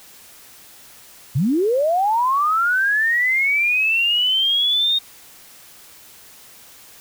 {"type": "linear sweep", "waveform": "sine", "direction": "up", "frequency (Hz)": [112.9, 3719], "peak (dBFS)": -15, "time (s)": [1.35, 4.99], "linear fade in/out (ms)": 10, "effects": ["white hiss -45 dBFS RMS until 7 s"]}